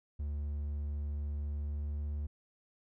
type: tone with pitch glide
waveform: triangle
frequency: 73 to 73.59 Hz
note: D2 to D2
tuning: -10 to +4 cents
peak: -32 dBFS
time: 0.19-2.27 s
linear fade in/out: 10 ms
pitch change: +14 cents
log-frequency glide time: 1.47-2.03 s
effects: none